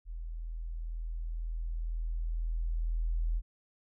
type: tone with level ramp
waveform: sine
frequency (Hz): 41.02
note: E1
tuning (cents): -8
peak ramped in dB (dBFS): -37 to -27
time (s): 0.05-3.42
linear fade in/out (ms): 50
effects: none